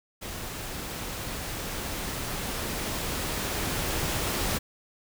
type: noise with level ramp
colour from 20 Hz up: pink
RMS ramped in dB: -37 to -28 dBFS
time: 0.21-4.59 s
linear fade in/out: 20 ms
effects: none